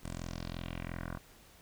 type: tone with low-pass filter sweep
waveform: 10% pulse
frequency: 42.91 Hz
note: F1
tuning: 30 cents flat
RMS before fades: -41 dBFS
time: 0.03-1.18 s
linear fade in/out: 10 ms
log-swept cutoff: 9700 to 1300 Hz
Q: 2.8
effects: pink hiss -59 dBFS RMS until 1.61 s